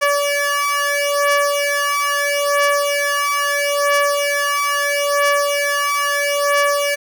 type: beating tone pair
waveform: 15% pulse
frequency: 573 / 573.76 Hz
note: D5 / D5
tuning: -43 / -40 cents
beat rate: 0.76 Hz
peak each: -12 dBFS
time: 0.01-6.96 s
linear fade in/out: 20 ms
effects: none